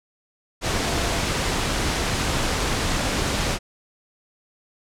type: tone in noise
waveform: sine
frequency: 686 Hz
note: F5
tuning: 31 cents flat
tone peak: -33 dBFS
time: 0.83-1.21 s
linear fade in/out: 50 ms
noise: pink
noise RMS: -23 dBFS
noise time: 0.61-3.59 s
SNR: -13 dB
effects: low-pass 8000 Hz 12 dB/octave